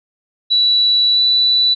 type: tone with pitch glide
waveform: sine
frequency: 3939 to 3964 Hz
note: B7 to B7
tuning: -5 to +6 cents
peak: -10 dBFS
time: 0.5-1.75 s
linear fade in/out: 20 ms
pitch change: +11 cents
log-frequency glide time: 1.13-1.19 s
effects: none